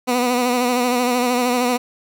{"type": "tone with vibrato", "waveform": "15% pulse", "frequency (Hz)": 246.9, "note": "B3", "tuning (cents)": 0, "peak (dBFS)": -10, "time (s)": [0.07, 1.78], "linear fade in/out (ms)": 20, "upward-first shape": "sine", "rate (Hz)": 13, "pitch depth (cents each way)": 42, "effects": []}